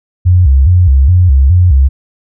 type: tone with vibrato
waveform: sine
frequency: 77.78 Hz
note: D#2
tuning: in tune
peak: -3 dBFS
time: 0.25-1.89 s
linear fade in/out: 20 ms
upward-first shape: square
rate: 2.4 Hz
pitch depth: 250 cents each way
effects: none